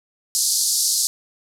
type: band-pass noise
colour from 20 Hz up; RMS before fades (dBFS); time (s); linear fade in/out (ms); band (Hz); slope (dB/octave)
pink; -20; 0.35-1.07; 0; 4400 to 12000; 48
effects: none